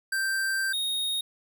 square tone pair in turn, 1568 / 3729 Hz, G6 / A#7, 0 / 0 cents, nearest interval octave + minor third, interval 1500 cents, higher second, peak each -26 / -27 dBFS, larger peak first, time 0.12-0.73 / 0.73-1.21 s, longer first, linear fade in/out 5 ms, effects none

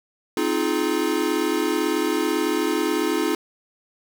square chord, F minor seventh, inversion second, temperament equal with one note detuned, 261.6 / 311.1 / 349.2 / 423.1 Hz, C4 / Eb4 / F4 / Ab4, 0 / 0 / 0 / +32 cents, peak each -30 / -25 / -26 / -27 dBFS, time 0.37-3.35 s, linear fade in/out 2 ms, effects none

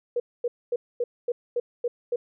sine tone bursts, 481.9 Hz, B4, 43 cents flat, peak -22 dBFS, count 8, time 0.16-2.16 s, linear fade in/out 5 ms, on 40 ms, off 240 ms, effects none

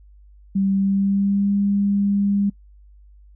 sine tone with pitch glide, 195 to 200.9 Hz, G3 to G3, -9 to +43 cents, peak -16 dBFS, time 0.55-2.5 s, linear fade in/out 10 ms, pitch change +52 cents, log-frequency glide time 0.74-1.52 s, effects noise-tail reverb RT60 0.1 s tail -25 dB re dry + added 50 Hz sine -45 dBFS peak until 3.35 s

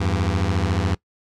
sawtooth beating tone pair, 84.1 / 98.1 Hz, E2 / G2, +35 / +2 cents, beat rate 14 Hz, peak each -18 dBFS, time 0-0.95 s, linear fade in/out 10 ms, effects noise-tail reverb RT60 0.1 s tail -21 dB re dry + low-pass 6000 Hz 12 dB/octave

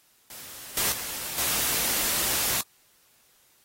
white noise with level steps, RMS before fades -42 / -25 / -34 / -26 dBFS, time 0.3-2.61 s, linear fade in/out 2 ms, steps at 0.77 / 0.92 / 1.38 s, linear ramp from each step 2 ms, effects white hiss -62 dBFS RMS until 3.64 s + AAC 48 kbps

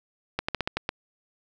clicks, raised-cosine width 0.3 ms, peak -10 dBFS, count 7, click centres 0.39 / 0.485 / 0.547 / 0.607 / 0.675 / 0.77 / 0.891 s, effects none

